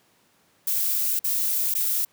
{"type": "noise with dropouts", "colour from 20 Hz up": "violet", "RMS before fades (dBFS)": -24, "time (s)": [0.67, 2.05], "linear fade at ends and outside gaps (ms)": 5, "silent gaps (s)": [[1.193, 1.242], [1.741, 1.75]], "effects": ["pink hiss -62 dBFS RMS until 2.12 s", "high-pass 150 Hz 12 dB/octave"]}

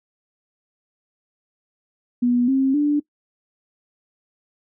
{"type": "tone with pitch steps", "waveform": "sine", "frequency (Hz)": [243.8, 267.4, 293.3], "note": ["B3", "C4", "D4"], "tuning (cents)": [-22, 38, -2], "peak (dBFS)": -15, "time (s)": [2.22, 3], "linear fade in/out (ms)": 10, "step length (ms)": 260, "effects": ["noise-tail reverb RT60 0.1 s tail -21 dB re dry"]}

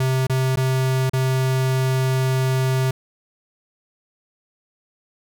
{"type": "tone with dropouts", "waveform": "square", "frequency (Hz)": 130.81, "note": "C3", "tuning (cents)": 0, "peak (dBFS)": -18, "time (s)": [0, 2.91], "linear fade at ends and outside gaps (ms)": 5, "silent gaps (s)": [[0.269, 0.296], [0.559, 0.571], [1.097, 1.133]], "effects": []}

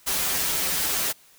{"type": "noise with comb filter", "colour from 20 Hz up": "white", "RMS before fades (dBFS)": -25, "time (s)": [0.06, 1.13], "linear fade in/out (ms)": 20, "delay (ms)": 8.7, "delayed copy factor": -0.7, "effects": ["white hiss -55 dBFS RMS until 1.38 s"]}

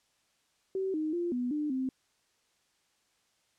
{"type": "tone with pitch steps", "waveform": "sine", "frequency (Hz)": [382.3, 310.4, 346.9, 246.7, 299.3, 261], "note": ["G4", "D#4", "F4", "B3", "D4", "C4"], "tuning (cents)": [-43, -4, -12, -2, 33, -4], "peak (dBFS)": -29, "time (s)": [0.75, 1.89], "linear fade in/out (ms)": 2, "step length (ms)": 190, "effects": ["white hiss -72 dBFS RMS until 3.58 s", "low-pass 8000 Hz 12 dB/octave"]}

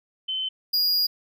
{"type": "tone pair in turn", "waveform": ["sine", "square"], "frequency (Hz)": [3063, 4862], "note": ["G7", "D#8"], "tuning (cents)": [-41, -41], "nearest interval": "minor sixth", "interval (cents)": 800, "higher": "second", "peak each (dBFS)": [-25, -20], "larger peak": "second", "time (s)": [[0.28, 0.49], [0.73, 1.07]], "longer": "second", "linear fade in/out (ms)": 10, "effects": []}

